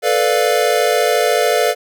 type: chord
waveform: square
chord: B half-diminished seventh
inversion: third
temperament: equal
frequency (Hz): 440 / 493.9 / 587.3 / 698.5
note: A4 / B4 / D5 / F5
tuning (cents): 0 / 0 / 0 / 0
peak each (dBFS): -19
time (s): 0.02-1.75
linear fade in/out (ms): 50
effects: none